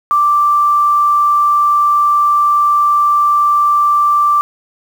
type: tone with quantisation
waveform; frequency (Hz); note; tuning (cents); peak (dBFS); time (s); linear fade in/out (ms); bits
sine; 1174.7; D6; 0; -8; 0.11-4.41; 0; 6
effects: none